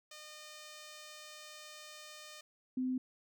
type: tone pair in turn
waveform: 5% pulse / sine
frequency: 609 / 256.1 Hz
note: D#5 / C4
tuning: -37 / -37 cents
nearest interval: octave + minor third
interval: 1500 cents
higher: first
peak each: -38 / -32 dBFS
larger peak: second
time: 0.11-2.41 / 2.77-2.98 s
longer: first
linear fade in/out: 5 ms
effects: none